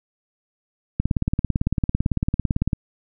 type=click train; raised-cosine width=5 ms; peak=-7 dBFS; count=32; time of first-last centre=1-2.732 s; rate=17.9 Hz; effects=none